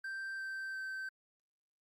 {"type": "tone with pitch steps", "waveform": "triangle", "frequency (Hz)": [1568, 1558.1, 1548.2], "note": ["G6", "G6", "G6"], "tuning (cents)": [0, -11, -22], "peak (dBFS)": -37, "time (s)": [0.04, 1.09], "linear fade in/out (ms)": 5, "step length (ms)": 350, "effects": ["Opus 48 kbps"]}